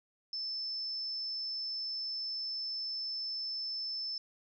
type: tone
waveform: sine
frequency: 5274 Hz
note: E8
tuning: in tune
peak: -35 dBFS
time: 0.33-4.18 s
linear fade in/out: 2 ms
effects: none